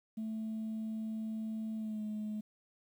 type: tone with pitch glide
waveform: sine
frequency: 220 to 213 Hz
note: A3 to G#3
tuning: 0 to +44 cents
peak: -34 dBFS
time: 0.17-2.41 s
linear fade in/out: 10 ms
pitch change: -56 cents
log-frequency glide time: 1.76-2.02 s
effects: tanh soft clip ceiling -34 dBFS + 11-bit